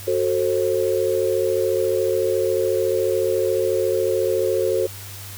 sine chord, F# diminished, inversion none, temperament just, 370 / 444 / 532.8 Hz, F#4 / A4 / C5, 0 / +16 / +31 cents, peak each -22 dBFS, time 0.07-4.87 s, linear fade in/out 10 ms, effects added 98 Hz sine -37 dBFS peak until 5.37 s + white hiss -38 dBFS RMS until 5.37 s

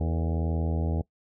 harmonic tone with a mistuned harmonic, 81.3 Hz, E2, 23 cents flat, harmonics 1 / 2 / 3 / 4 / 5 / 6 / 7 / 8 / 9 / 10, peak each -26 / -32 / -36 / -38 / -40 / -42 / -43 / -44 / -45 / -46 dBFS, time 0-1.02 s, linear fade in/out 10 ms, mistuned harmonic 5, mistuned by +87 cents, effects noise-tail reverb RT60 0.1 s tail -21 dB re dry

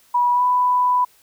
sine tone with pitch glide, 974 to 992.7 Hz, B5 to B5, -24 to +9 cents, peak -14 dBFS, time 0.14-1.05 s, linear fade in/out 10 ms, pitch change +33 cents, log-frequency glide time 0.33-0.43 s, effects white hiss -55 dBFS RMS until 1.22 s

